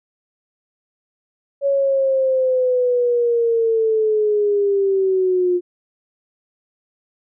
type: linear sweep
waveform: sine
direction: down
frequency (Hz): 560 to 353.1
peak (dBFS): -14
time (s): 1.61-5.61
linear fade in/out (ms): 50
effects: none